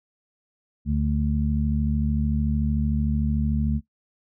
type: harmonic tone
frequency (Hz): 73.42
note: D2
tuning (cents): 0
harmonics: 1 / 2 / 3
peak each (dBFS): -24 / -26 / -25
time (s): 0.85-3.81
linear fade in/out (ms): 50
effects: noise-tail reverb RT60 0.1 s tail -17 dB re dry